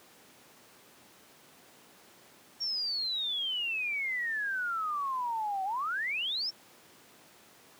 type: exponential two-way sweep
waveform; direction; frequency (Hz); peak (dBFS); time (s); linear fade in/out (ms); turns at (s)
sine; down then up; 5588 to 750 to 5588; -30; 2.6-6.51; 20; 5.64
effects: pink hiss -57 dBFS RMS until 7.79 s + high-pass 200 Hz 12 dB/octave